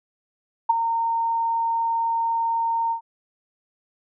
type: tone with ADSR envelope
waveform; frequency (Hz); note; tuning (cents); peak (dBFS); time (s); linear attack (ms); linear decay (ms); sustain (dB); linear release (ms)
sine; 918; A#5; -27; -11; 0.69-3.01; 11; 16; -9; 100
effects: none